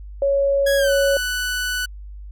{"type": "tone", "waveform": "sine", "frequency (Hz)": 556, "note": "C#5", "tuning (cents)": 5, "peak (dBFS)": -15, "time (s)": [0.22, 1.17], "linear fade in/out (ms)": 2}
{"type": "tone with pitch glide", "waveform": "sawtooth", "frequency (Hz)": [1661.2, 1488.5], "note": ["G#6", "F#6"], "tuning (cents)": [0, 10], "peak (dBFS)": -18, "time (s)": [0.66, 1.86], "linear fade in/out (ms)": 10, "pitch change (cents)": -190, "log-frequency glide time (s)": [0.77, 0.92]}
{"effects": ["added 50 Hz sine -33 dBFS peak until 2.31 s"]}